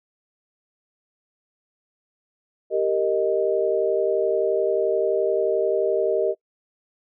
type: chord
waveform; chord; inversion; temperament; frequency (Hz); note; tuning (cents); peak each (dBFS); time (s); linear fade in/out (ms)
sine; Eb major; first; equal with one note detuned; 392 / 463.5 / 622.3; G4 / Bb4 / Eb5; 0 / -10 / 0; -23; 2.7-6.35; 50
effects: noise-tail reverb RT60 0.1 s tail -23 dB re dry